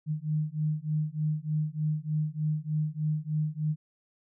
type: beating tone pair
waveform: sine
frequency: 151.7 / 155 Hz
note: D#3 / D#3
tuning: -44 / -6 cents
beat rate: 3.3 Hz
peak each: -30 / -30 dBFS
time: 0.06-3.76 s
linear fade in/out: 50 ms
effects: none